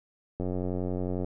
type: click train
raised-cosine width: 2 ms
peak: -19 dBFS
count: 78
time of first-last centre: 0.4-1.245 s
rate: 91.1 Hz
effects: none